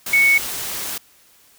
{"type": "tone in noise", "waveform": "sine", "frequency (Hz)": 2217, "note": "C#7", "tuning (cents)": 0, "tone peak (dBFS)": -11, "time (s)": [0.13, 0.38], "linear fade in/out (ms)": 5, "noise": "white", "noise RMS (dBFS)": -27, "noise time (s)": [0.06, 0.98], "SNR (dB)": 13, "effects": ["white hiss -53 dBFS RMS until 1.58 s"]}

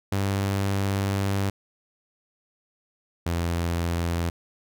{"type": "tone pair in turn", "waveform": "sawtooth", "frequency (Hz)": [98.4, 85.18], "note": ["G2", "F2"], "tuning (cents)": [7, -43], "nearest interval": "major second", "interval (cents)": 250, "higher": "first", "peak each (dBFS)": [-19, -20], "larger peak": "first", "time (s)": [[0.12, 1.5], [3.26, 4.3]], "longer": "first", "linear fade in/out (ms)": 5, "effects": []}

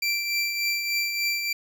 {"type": "tone with tremolo", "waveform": "25% pulse", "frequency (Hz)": 2349, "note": "D7", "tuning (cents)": 0, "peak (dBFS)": -18, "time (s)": [0.02, 1.53], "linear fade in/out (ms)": 5, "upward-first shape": "triangle", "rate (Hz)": 3.4, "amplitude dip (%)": 50, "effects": []}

